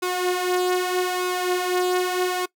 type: tone with flanger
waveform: sawtooth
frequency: 362.9 Hz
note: F#4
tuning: 34 cents flat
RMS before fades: -23 dBFS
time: 0.02-2.46 s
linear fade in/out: 10 ms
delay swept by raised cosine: 0.79 to 5.79 ms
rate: 0.81 Hz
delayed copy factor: +0.55
effects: noise-tail reverb RT60 0.1 s tail -21 dB re dry